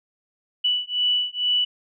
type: beating tone pair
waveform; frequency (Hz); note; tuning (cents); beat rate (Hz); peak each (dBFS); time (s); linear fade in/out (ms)
sine; 2960 / 2962.2; F#7 / F#7; 0 / +1; 2.2; -23; 0.64-1.65; 10
effects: none